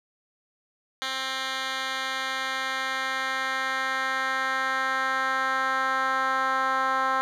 10% pulse tone with band-pass filter sweep, 264 Hz, C4, 16 cents sharp, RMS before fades -27 dBFS, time 1.02-7.21 s, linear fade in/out 0 ms, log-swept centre 3000 to 1200 Hz, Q 1.7, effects none

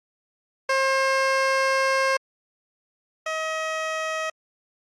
15% pulse tone pair in turn, 534 / 635 Hz, C5 / D#5, +35 / +35 cents, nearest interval minor third, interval 300 cents, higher second, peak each -13 / -19 dBFS, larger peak first, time 0.69-2.17 / 3.26-4.3 s, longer first, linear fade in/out 5 ms, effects low-pass 6000 Hz 12 dB/octave + Opus 48 kbps

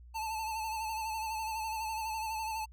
square tone with vibrato, 880 Hz, A5, in tune, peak -35 dBFS, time 0.14-2.66 s, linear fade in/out 20 ms, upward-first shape sine, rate 12 Hz, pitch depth 45 cents each way, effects added 60 Hz sine -50 dBFS peak until 2.72 s

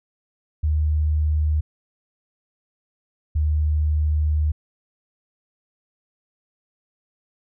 sine tone pair in turn, 76.4 / 76.12 Hz, D#2 / D#2, -31 / -37 cents, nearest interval unison, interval 6 cents, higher first, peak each -17 dBFS, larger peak neither, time 0.63-1.61 / 3.35-4.52 s, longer second, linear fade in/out 10 ms, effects none

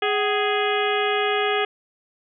harmonic tone with a mistuned harmonic, 415.3 Hz, G#4, in tune, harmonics 1 / 2 / 3 / 4 / 5 / 6 / 7 / 8, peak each -23 / -26 / -28 / -29 / -30 / -31 / -31 / -32 dBFS, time 0.02-1.65 s, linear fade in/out 5 ms, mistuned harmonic 2, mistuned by -150 cents, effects none

